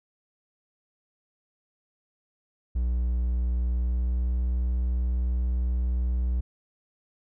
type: tone with pitch glide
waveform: triangle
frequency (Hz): 60.6 to 61.41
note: B1 to B1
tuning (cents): -32 to -9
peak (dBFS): -21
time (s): 2.75-6.41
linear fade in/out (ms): 10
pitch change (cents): +23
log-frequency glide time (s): 3.7-4.36
effects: none